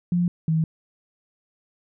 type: tone pair in turn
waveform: sine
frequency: 175.4 / 160.06 Hz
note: F3 / D#3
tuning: +8 / +49 cents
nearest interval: major second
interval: 159 cents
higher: first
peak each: -18 dBFS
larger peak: neither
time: 0.12-0.28 / 0.48-0.64 s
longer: neither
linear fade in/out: 2 ms
effects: none